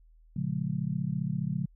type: chord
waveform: sine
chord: Bb minor seventh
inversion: none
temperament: just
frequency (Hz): 116.54 / 139.85 / 174.81 / 209.8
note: Bb2 / Db3 / F3 / Ab3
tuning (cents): 0 / +16 / +2 / +18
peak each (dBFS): -38 / -32 / -32 / -37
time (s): 0.36-1.66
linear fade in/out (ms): 5
effects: added 40 Hz sine -55 dBFS peak until 1.75 s